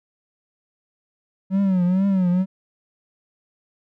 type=tone with vibrato; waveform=triangle; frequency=187.2 Hz; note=F#3; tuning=20 cents sharp; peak=-14 dBFS; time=1.5-2.46 s; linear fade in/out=50 ms; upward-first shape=triangle; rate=2.2 Hz; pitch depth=120 cents each way; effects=none